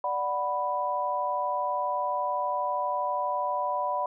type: chord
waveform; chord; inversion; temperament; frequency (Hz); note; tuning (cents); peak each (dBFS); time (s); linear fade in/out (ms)
sine; B minor; first; equal; 587.3 / 740 / 987.8; D5 / F#5 / B5; 0 / 0 / 0; -32 / -32 / -28; 0.04-4.06; 2
effects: none